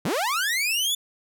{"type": "linear sweep", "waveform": "sawtooth", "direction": "up", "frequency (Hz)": [122.3, 3520], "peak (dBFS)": -19, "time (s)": [0.05, 0.95], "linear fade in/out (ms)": 5, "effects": []}